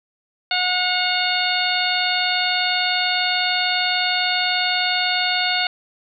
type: harmonic tone with a mistuned harmonic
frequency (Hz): 727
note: F#5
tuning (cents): -31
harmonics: 1 / 2 / 3 / 4 / 5 / 6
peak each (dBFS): -25 / -25 / -25 / -25 / -25 / -25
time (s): 0.51-5.67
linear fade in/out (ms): 2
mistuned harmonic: 4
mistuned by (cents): -40
effects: none